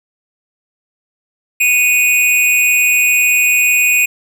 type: tone with amplitude modulation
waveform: square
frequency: 2485 Hz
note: D#7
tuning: 3 cents flat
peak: -7 dBFS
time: 1.6-4.06 s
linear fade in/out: 10 ms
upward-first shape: sine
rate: 262 Hz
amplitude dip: 65%
effects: none